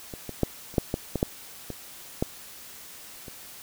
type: clicks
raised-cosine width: 2 ms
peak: -23 / -21 / -8 / -30 / -7 / -12 / -13 / -8 / -20 / -10 / -27 dBFS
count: 11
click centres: 0.138 / 0.293 / 0.433 / 0.741 / 0.782 / 0.941 / 1.157 / 1.229 / 1.703 / 2.225 / 3.282 s
effects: white hiss -45 dBFS RMS until 3.62 s

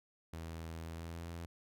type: tone with pitch glide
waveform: sawtooth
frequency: 81.9 to 84.3 Hz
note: E2 to E2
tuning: -11 to +39 cents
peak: -39 dBFS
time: 0.33-1.46 s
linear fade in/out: 5 ms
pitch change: +50 cents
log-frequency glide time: 0.87-1.25 s
effects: none

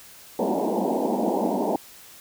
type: band-pass noise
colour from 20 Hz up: pink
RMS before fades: -24 dBFS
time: 0.39-1.76 s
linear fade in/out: 2 ms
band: 190 to 940 Hz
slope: 96 dB/octave
effects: white hiss -47 dBFS RMS until 2.2 s

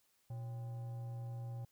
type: tone with frequency modulation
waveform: sine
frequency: 120 Hz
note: B2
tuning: 49 cents flat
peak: -39 dBFS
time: 0.3-1.65 s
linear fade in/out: 5 ms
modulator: 671 Hz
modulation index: 0.25
effects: tanh soft clip ceiling -39 dBFS + white hiss -75 dBFS RMS until 1.71 s

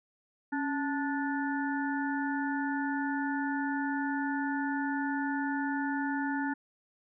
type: harmonic tone with a mistuned harmonic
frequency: 292 Hz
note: D4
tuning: 10 cents flat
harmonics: 1 / 3 / 5 / 6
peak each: -31 / -36 / -38 / -39 dBFS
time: 0.52-6.54 s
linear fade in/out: 10 ms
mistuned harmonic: 1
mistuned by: -91 cents
effects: none

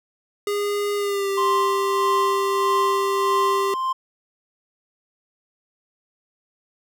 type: tone with pitch glide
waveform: square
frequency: 409.3 to 393.5 Hz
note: G#4 to G4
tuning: -25 to +7 cents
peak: -22 dBFS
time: 0.47-3.74 s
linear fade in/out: 2 ms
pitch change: -68 cents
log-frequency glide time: 0.96-1.3 s
type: tone with tremolo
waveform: triangle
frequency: 1046.5 Hz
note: C6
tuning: in tune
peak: -16 dBFS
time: 1.37-3.93 s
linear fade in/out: 10 ms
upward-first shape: sine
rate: 1.6 Hz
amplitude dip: 50%
effects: none

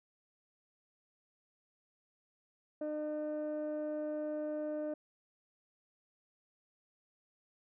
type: tone pair together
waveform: sine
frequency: 302.9 / 605.8 Hz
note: D#4 / D#5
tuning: -46 / -46 cents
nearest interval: octave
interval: 1200 cents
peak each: -37 / -35 dBFS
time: 2.81-4.94 s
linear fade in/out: 5 ms
effects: tanh soft clip ceiling -32 dBFS

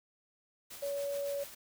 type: noise with tremolo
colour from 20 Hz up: white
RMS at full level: -46 dBFS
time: 0.7-1.55 s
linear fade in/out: 10 ms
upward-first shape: triangle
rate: 7.1 Hz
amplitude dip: 50%
type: tone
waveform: sine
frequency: 565 Hz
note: C#5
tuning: 33 cents sharp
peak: -33 dBFS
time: 0.82-1.44 s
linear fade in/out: 10 ms
effects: none

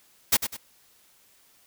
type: noise with echo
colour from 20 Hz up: white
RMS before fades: -19 dBFS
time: 0.32-0.37 s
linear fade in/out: 10 ms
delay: 100 ms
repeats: 2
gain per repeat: -9 dB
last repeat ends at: 0.57 s
effects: white hiss -60 dBFS RMS until 1.66 s

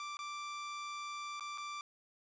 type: tone with dropouts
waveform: sawtooth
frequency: 1174.7 Hz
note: D6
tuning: in tune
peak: -37 dBFS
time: 0-1.81 s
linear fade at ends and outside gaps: 1 ms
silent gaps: 0.17-0.19 / 1.397-1.407 / 1.576-1.581 s
effects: resampled to 16000 Hz + 11-bit

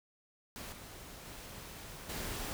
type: noise with level steps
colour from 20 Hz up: pink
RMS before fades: -45 / -50 / -48 / -40 dBFS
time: 0.56-2.53 s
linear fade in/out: 0 ms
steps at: 0.72 / 1.25 / 2.09 s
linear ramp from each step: 5 ms
effects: none

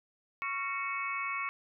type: harmonic tone with a mistuned harmonic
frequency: 370 Hz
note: F#4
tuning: in tune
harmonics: 3 / 4 / 5 / 6 / 7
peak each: -36 / -43 / -46 / -36 / -41 dBFS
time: 0.42-1.49 s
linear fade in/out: 0 ms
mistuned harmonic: 4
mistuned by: -130 cents
effects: none

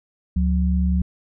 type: tone pair together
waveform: sine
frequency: 71.49 / 181.7 Hz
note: D2 / F#3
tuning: -46 / -31 cents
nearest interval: octave + major third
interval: 1615 cents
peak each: -18 / -21 dBFS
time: 0.36-1.02 s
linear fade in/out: 5 ms
effects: none

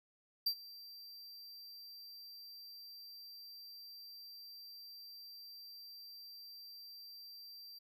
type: tone with ADSR envelope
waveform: square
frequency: 4703 Hz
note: D8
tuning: 2 cents sharp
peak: -30 dBFS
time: 0.46-7.79 s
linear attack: 8 ms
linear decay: 74 ms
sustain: -21 dB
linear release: 11 ms
effects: none

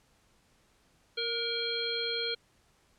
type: harmonic tone with a mistuned harmonic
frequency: 464.8 Hz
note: A#4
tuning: 5 cents flat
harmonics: 1 / 3 / 5 / 7 / 9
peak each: -36 / -40 / -40 / -35 / -35 dBFS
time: 1.17-2.35 s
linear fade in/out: 10 ms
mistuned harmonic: 3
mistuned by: +42 cents
effects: pink hiss -67 dBFS RMS until 2.98 s + low-pass 10000 Hz 12 dB/octave

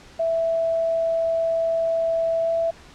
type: tone with pitch glide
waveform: sine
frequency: 659.3 to 663.5 Hz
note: E5 to E5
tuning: 0 to +11 cents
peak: -19 dBFS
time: 0.19-2.71 s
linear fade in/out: 10 ms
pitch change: +11 cents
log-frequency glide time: 2.4-2.52 s
effects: pink hiss -47 dBFS RMS until 2.94 s + low-pass 6000 Hz 12 dB/octave

